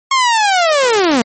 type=linear sweep; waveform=sawtooth; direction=down; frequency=1093 to 220 Hz; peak=-6 dBFS; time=0.11-1.22 s; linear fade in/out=5 ms; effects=MP3 32 kbps